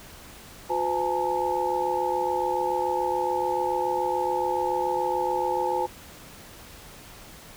sine tone cluster, 359.2 / 506 / 843 / 910 Hz, F4 / B4 / G#5 / A#5, +49 / +42 / +26 / -42 cents, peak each -30 / -29 / -27 / -29 dBFS, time 0.69-5.87 s, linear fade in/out 20 ms, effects pink hiss -46 dBFS RMS until 7.56 s

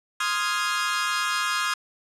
sawtooth chord, F minor seventh, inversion second, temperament equal, 1046.5 / 1244.5 / 1396.9 / 1661.2 Hz, C6 / Eb6 / F6 / Ab6, 0 / 0 / 0 / 0 cents, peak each -27 / -24 / -26 / -25 dBFS, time 0.2-1.74 s, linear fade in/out 5 ms, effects low-pass 9000 Hz 12 dB/octave

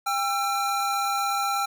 square tone pair together, 800.3 / 1346 Hz, G5 / E6, +36 / +36 cents, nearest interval major sixth, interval 900 cents, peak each -27 dBFS, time 0.06-1.66 s, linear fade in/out 10 ms, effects none

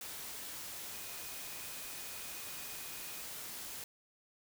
sine tone in noise, 2489 Hz, D#7, in tune, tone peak -56 dBFS, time 0.94-3.22 s, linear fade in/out 2 ms, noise white, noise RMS -45 dBFS, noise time 0.01-3.84 s, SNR -14 dB, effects none

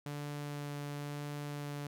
sawtooth tone with vibrato, 145.3 Hz, D3, 18 cents flat, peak -35 dBFS, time 0.06-1.87 s, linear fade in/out 2 ms, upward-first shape sine, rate 0.98 Hz, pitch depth 8 cents each way, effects none

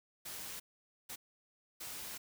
white noise bursts at uneven times, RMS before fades -45 dBFS, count 3, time 0.25-0.6 / 1.09-1.16 / 1.8-2.18 s, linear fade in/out 10 ms, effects none

